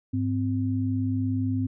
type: tone pair together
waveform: sine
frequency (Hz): 102.82 / 259.1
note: G#2 / C4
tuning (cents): -17 / -17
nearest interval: octave + major third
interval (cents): 1600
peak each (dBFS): -26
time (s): 0.13-1.67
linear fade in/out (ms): 10
effects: none